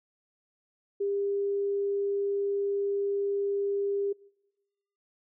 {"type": "tone", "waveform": "sine", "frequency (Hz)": 400.6, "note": "G4", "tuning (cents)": 38, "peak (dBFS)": -26, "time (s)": [1, 4.13], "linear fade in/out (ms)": 10, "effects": ["noise-tail reverb RT60 1.0 s tail -25 dB re dry"]}